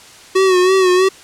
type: tone with vibrato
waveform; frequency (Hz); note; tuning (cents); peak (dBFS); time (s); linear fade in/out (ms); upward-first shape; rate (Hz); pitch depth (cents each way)
square; 372.3; F#4; +11; -10; 0.35-1.09; 10; sine; 3.1; 54
effects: white hiss -40 dBFS RMS until 1.23 s + low-pass 8000 Hz 12 dB/octave